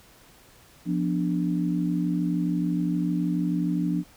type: chord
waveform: sine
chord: B diminished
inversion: second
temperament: equal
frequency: 174.61 / 246.9 / 293.7 Hz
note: F3 / B3 / D4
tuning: 0 / 0 / 0 cents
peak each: -25 / -31 / -27 dBFS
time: 0.85-4.04 s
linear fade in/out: 50 ms
effects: pink hiss -54 dBFS RMS until 4.16 s